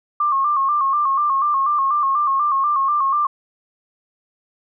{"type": "tone with vibrato", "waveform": "sine", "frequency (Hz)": 1135, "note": "C#6", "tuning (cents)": 41, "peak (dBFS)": -15, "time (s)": [0.2, 3.27], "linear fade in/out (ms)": 5, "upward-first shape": "square", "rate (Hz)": 4.1, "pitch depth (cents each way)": 77, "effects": []}